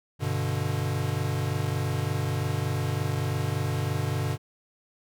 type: chord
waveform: square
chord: G major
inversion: none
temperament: equal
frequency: 98 / 123.47 / 146.83 Hz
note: G2 / B2 / D3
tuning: 0 / 0 / 0 cents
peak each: -31 dBFS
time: 0.19-4.38 s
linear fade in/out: 50 ms
effects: none